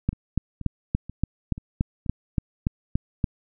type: two click trains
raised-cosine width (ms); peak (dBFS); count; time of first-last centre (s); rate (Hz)
5; -23 / -9; 5 / 12; 0.13-2.062 / 0.09-3.242; 2.07 / 3.49
effects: none